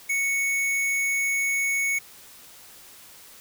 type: tone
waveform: square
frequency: 2217 Hz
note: C#7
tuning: in tune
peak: -23 dBFS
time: 0.09-1.99 s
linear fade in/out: 10 ms
effects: white hiss -48 dBFS RMS until 3.4 s